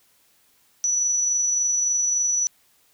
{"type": "tone with amplitude modulation", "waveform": "sine", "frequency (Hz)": 5920, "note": "F#8", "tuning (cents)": 0, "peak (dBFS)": -18, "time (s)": [0.84, 2.47], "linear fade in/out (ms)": 0, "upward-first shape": "sine", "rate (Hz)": 23.5, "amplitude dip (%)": 25, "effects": ["white hiss -61 dBFS RMS until 2.93 s"]}